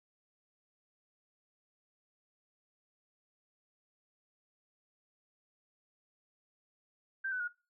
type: tone with pitch steps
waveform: sine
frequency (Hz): 1568 / 1502.4 / 1439.5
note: G6 / F#6 / F#6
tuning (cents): 0 / +26 / -48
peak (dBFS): -33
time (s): 7.24-7.48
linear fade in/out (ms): 10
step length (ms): 80
effects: noise-tail reverb RT60 0.3 s tail -21 dB re dry